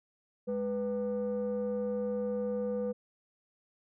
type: tone pair together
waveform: sine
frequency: 207.7 / 494 Hz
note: G#3 / B4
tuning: 0 / 0 cents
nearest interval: octave + minor third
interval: 1500 cents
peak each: -33 / -30 dBFS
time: 0.47-2.93 s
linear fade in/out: 20 ms
effects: tanh soft clip ceiling -27 dBFS